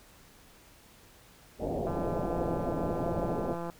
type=low-pass noise; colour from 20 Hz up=white; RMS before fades=-33 dBFS; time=1.58-3.56 s; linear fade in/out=50 ms; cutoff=720 Hz; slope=48 dB/octave
type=click train; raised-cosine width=1 ms; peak=-24 dBFS; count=312; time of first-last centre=1.87-3.699 s; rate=170 Hz
effects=pink hiss -57 dBFS RMS until 3.79 s